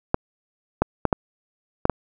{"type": "clicks", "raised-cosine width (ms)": 1, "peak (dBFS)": -3, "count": 6, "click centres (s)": [0.144, 0.82, 1.053, 1.128, 1.854, 1.897], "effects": []}